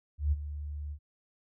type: tone with ADSR envelope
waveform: sine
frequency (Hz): 73.6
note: D2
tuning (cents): +4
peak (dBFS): -22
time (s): 0.18-0.99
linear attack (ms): 140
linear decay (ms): 30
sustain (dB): -13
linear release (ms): 73
effects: none